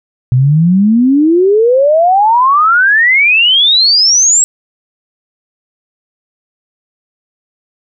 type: exponential sweep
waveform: sine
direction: up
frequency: 121.6 to 7780 Hz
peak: -5 dBFS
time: 0.32-4.44 s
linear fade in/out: 0 ms
effects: none